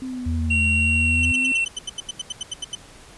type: linear two-way sweep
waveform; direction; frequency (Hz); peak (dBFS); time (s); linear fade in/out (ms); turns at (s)
sine; down then up; 261.6 to 219.2 to 261.6; -27; 0.02-1.52; 0; 0.68
type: tone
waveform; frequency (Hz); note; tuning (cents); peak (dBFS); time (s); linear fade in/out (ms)
sine; 82.41; E2; 0; -21; 0.26-1.32; 5
type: tone with pitch glide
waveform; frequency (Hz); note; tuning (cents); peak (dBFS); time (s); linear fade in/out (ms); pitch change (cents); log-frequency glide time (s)
triangle; 2745 to 2709; F7 to E7; -31 to +47; -17; 0.5-1.65; 10; -22; 0.94-1.46
type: tone bursts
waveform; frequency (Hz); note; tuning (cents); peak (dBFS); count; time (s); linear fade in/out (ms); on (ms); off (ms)
sawtooth; 3042; F#7; +47; -22; 15; 1.23-2.752; 5; 24; 83
effects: pink hiss -46 dBFS RMS until 3.17 s + resampled to 24000 Hz